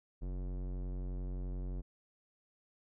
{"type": "tone with low-pass filter", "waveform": "square", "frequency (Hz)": 45.76, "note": "F#1", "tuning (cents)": -18, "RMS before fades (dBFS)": -39, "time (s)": [0.21, 1.82], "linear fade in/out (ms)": 20, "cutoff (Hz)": 430, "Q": 0.75, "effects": []}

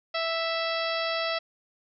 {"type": "harmonic tone", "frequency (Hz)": 659.3, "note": "E5", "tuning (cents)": 0, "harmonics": [1, 2, 3, 4, 5, 6, 7, 8], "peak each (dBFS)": [-30, -33, -35, -36, -37, -38, -38, -39], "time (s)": [0.14, 1.39], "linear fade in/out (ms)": 10, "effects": []}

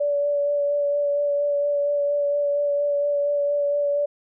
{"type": "tone with vibrato", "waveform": "sine", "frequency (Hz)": 576, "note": "D5", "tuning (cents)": -34, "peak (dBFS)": -19, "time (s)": [0, 4.06], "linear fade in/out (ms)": 10, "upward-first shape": "sine", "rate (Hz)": 4.3, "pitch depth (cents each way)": 14, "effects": []}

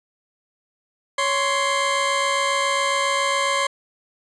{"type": "tone pair together", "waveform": "20% pulse", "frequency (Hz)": [556.9, 1046.5], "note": ["C#5", "C6"], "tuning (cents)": [8, 0], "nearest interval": "major seventh", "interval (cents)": 1092, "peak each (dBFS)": [-18, -16], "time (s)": [1.18, 3.67], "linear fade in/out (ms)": 5, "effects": ["resampled to 22050 Hz"]}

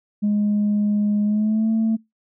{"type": "tone with pitch glide", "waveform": "sine", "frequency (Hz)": [207.7, 222.6], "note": ["G#3", "A3"], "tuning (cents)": [0, 20], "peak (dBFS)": -15, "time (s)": [0.22, 1.97], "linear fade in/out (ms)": 20, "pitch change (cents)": 120, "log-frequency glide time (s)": [1.24, 1.7], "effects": ["noise-tail reverb RT60 0.2 s tail -26 dB re dry", "tanh soft clip ceiling -14 dBFS"]}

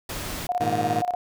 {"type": "noise", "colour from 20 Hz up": "pink", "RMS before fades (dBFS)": -32, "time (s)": [0.09, 0.47], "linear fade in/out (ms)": 5}
{"type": "tone with tremolo", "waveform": "sine", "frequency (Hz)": 717, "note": "F5", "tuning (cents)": 45, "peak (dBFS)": -20, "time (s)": [0.49, 1.15], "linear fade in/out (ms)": 2, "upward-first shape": "square", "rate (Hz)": 17, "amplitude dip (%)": 75}
{"type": "chord", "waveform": "15% pulse", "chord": "Ab suspended second", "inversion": "none", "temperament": "just", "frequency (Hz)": [103.83, 116.8, 155.74], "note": ["Ab2", "Bb2", "Eb3"], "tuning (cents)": [0, 4, 2], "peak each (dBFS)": -25, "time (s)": [0.6, 1.02], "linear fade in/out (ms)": 10}
{"effects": []}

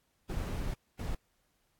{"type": "noise bursts at uneven times", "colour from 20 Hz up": "brown", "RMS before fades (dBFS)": -35, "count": 2, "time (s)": [[0.29, 0.74], [0.99, 1.15]], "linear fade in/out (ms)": 5, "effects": ["pink hiss -75 dBFS RMS until 1.79 s", "AAC 64 kbps"]}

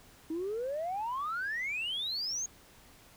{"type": "exponential sweep", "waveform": "sine", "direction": "up", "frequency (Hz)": [311.1, 6690], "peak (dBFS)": -31, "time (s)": [0.3, 2.46], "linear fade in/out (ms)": 5, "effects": ["tanh soft clip ceiling -29 dBFS", "pink hiss -58 dBFS RMS until 3.16 s"]}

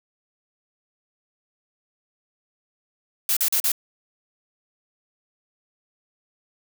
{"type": "noise bursts", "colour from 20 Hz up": "blue", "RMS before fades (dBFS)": -21, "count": 4, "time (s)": [3.29, 3.718], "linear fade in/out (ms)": 2, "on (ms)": 77, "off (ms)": 40, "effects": []}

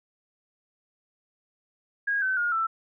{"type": "tone with pitch steps", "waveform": "sine", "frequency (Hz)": [1638, 1528.3, 1426, 1330.5], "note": ["G#6", "G6", "F6", "E6"], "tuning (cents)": [-24, -44, 36, 16], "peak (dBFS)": -23, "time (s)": [2.07, 2.67], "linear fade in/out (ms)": 10, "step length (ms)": 150, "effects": []}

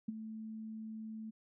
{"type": "tone with ADSR envelope", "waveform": "sine", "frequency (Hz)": 219.6, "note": "A3", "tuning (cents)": -3, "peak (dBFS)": -32, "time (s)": [0.08, 1.31], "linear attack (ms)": 8, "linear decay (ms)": 18, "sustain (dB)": -10, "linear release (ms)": 16, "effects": []}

